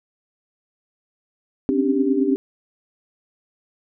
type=tone cluster; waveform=sine; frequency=263.1 / 272.7 / 291.3 / 392.6 Hz; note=C4 / C#4 / D4 / G4; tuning=+10 / -28 / -14 / +3 cents; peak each=-22 dBFS; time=1.69-2.36 s; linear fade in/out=0 ms; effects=none